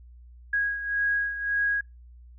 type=beating tone pair; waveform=sine; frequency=1648 / 1649.8 Hz; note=G#6 / G#6; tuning=-14 / -12 cents; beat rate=1.8 Hz; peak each=-25 / -31 dBFS; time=0.53-1.81 s; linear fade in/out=5 ms; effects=noise-tail reverb RT60 0.2 s tail -26 dB re dry + added 60 Hz sine -46 dBFS peak until 2.38 s